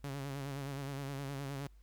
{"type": "tone with vibrato", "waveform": "sawtooth", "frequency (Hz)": 138.7, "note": "C#3", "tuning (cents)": 1, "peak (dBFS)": -35, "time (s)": [0.04, 1.67], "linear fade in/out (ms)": 0, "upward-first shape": "sine", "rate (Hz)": 9.6, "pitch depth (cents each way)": 55, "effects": ["added 50 Hz sine -56 dBFS peak until 1.82 s", "pink hiss -75 dBFS RMS until 1.82 s"]}